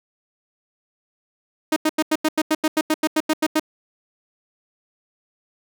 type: tone bursts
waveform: sawtooth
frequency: 311.1 Hz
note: D#4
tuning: in tune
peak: -12 dBFS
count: 15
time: 1.72-3.597 s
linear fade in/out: 5 ms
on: 43 ms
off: 88 ms
effects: none